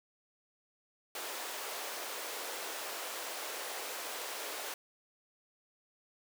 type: high-pass noise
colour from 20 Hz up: pink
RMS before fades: -41 dBFS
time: 1.15-4.74 s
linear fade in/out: 2 ms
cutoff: 420 Hz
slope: 24 dB/octave
effects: none